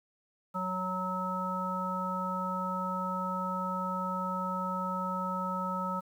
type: harmonic tone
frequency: 185 Hz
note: F#3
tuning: in tune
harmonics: 1 / 3 / 5 / 7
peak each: -36 / -40 / -37 / -34 dBFS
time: 0.54-6.01 s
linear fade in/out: 20 ms
effects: 10-bit